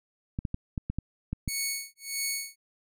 clicks, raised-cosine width 5 ms, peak -18 dBFS, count 8, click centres 0.389 / 0.452 / 0.544 / 0.778 / 0.9 / 0.986 / 1.33 / 1.478 s
10% pulse tone with tremolo, 2217 Hz, C#7, in tune, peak -19 dBFS, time 1.48-2.56 s, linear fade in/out 5 ms, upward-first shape sine, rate 1.6 Hz, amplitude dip 100%
effects none

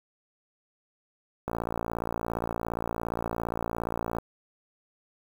click train, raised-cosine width 1 ms, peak -16 dBFS, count 156, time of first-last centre 1.48-4.185 s, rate 57.3 Hz, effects 7-bit

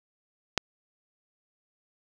click, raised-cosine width 0.2 ms, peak -5 dBFS, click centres 0.577 s, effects none

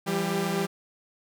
sawtooth tone cluster, 168.8 / 195.9 / 396.5 Hz, E3 / G3 / G4, +41 / -1 / +20 cents, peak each -26 dBFS, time 0.06-0.67 s, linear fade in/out 20 ms, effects none

